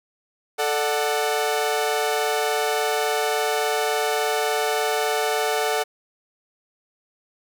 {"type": "chord", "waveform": "sawtooth", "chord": "D major", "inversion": "second", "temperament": "equal with one note detuned", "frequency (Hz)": [440, 594.5, 740], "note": ["A4", "D5", "F#5"], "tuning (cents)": [0, 21, 0], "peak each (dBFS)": [-20, -24, -21], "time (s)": [0.58, 5.84], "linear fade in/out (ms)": 20, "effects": []}